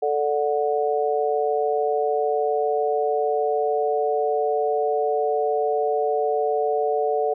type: chord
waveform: sine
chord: D major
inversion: second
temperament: just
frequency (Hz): 440.5 / 587.3 / 734.2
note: A4 / D5 / F#5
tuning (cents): +2 / 0 / -14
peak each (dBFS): -22 / -26 / -24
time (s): 0.02-7.34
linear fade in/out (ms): 10
effects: none